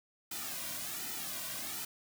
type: noise with flanger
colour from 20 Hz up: white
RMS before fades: -40 dBFS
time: 0.31-1.85 s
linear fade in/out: 5 ms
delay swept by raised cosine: 1.8 to 2.35 ms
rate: 1.3 Hz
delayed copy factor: -0.9
effects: none